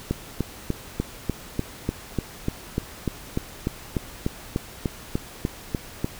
click train, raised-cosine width 3 ms, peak -10 dBFS, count 21, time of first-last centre 0.11-6.045 s, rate 3.37 Hz, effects pink hiss -42 dBFS RMS until 6.19 s

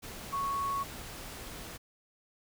sine tone in noise, 1109 Hz, C#6, in tune, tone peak -30 dBFS, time 0.32-0.84 s, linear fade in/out 20 ms, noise pink, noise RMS -44 dBFS, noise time 0.02-1.78 s, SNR +11 dB, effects none

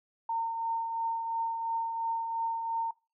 sine tone with tremolo, 913 Hz, A#5, 36 cents flat, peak -27 dBFS, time 0.29-2.91 s, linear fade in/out 5 ms, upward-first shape triangle, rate 2.9 Hz, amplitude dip 45%, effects noise-tail reverb RT60 0.3 s tail -23 dB re dry

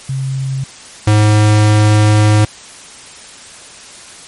sine / square tone pair in turn, 133.8 / 106.05 Hz, C3 / G#2, +39 / +37 cents, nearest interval major third, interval 402 cents, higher first, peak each -15 / -7 dBFS, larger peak second, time 0.09-0.64 / 1.07-2.45 s, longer second, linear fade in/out 5 ms, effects white hiss -35 dBFS RMS until 4.27 s + MP3 48 kbps

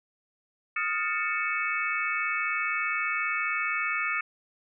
sine tone cluster, 1249 / 1404 / 1780 / 2229 / 2606 Hz, D#6 / F6 / A6 / C#7 / E7, +6 / +9 / +20 / +9 / -20 cents, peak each -33 / -34 / -34 / -30 / -34 dBFS, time 0.76-4.21 s, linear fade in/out 5 ms, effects none

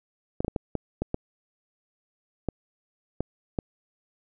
clicks, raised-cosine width 2 ms, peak -13 dBFS, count 10, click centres 0.405 / 0.447 / 0.481 / 0.562 / 0.753 / 1.02 / 1.144 / 2.487 / 3.206 / 3.588 s, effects none

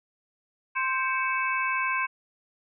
harmonic tone with a mistuned harmonic, 523.3 Hz, C5, in tune, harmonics 2 / 3 / 4 / 5, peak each -28 / -30 / -31 / -32 dBFS, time 0.75-2.07 s, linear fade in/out 20 ms, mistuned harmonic 4, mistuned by +120 cents, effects none

